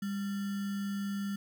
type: tone with sample-and-hold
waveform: sine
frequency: 200 Hz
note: G3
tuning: 35 cents sharp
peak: -32 dBFS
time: 0.02-1.36 s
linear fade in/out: 5 ms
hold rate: 1575 Hz
effects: none